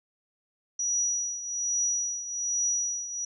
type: tone with tremolo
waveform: sine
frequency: 5830 Hz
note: F#8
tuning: 26 cents flat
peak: -23 dBFS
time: 0.79-3.25 s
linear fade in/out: 5 ms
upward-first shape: triangle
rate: 1.2 Hz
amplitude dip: 75%
effects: none